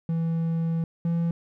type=tone pair in turn; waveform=triangle; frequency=164.81 / 168.37 Hz; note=E3 / E3; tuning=0 / +37 cents; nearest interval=unison; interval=37 cents; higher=second; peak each=-21 / -20 dBFS; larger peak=second; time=0.09-0.84 / 1.05-1.31 s; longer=first; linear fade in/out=2 ms; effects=none